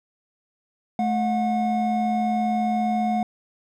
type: tone pair together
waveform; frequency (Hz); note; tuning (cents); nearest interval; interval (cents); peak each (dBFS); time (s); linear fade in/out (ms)
triangle; 216.9 / 725.4; A3 / F#5; -25 / -34; octave + major sixth; 2091; -21; 0.99-3.23; 2
effects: none